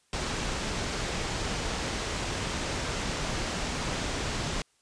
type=low-pass noise; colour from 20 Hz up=pink; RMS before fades=-32 dBFS; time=0.13-4.62 s; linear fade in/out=2 ms; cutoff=7800 Hz; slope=24 dB/octave; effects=white hiss -68 dBFS RMS until 4.81 s + resampled to 22050 Hz